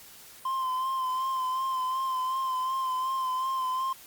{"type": "tone with vibrato", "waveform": "triangle", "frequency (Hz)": 1040, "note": "C6", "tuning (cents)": -11, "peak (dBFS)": -25, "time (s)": [0.45, 3.93], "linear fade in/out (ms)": 5, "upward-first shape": "sine", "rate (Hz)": 2.7, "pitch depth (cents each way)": 32, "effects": ["white hiss -50 dBFS RMS until 4.06 s", "Opus 48 kbps"]}